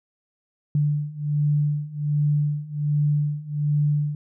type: beating tone pair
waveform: sine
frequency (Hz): 146.83 / 148.13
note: D3 / D3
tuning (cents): 0 / +15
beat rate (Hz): 1.3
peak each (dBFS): -24 / -22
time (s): 0.75-4.15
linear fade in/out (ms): 2
effects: none